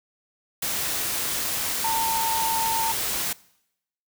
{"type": "tone in noise", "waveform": "sine", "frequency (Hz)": 904, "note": "A5", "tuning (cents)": 47, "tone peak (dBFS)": -23, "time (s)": [1.84, 2.92], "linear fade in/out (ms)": 5, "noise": "white", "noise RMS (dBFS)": -27, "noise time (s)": [0.62, 3.33], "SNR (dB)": 1, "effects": ["noise-tail reverb RT60 0.8 s tail -22 dB re dry"]}